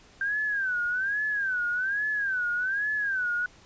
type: tone with vibrato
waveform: sine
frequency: 1568 Hz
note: G6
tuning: in tune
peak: -25 dBFS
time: 0.21-3.46 s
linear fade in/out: 2 ms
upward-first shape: sine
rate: 1.2 Hz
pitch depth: 160 cents each way
effects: pink hiss -55 dBFS RMS until 3.65 s + resampled to 16000 Hz